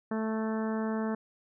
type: harmonic tone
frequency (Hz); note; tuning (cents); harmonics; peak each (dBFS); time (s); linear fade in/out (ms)
220; A3; 0; 1 / 2 / 3 / 4 / 5 / 6 / 7 / 8; -30 / -36 / -40 / -42 / -44 / -46 / -47 / -48; 0.11-1.15; 5
effects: none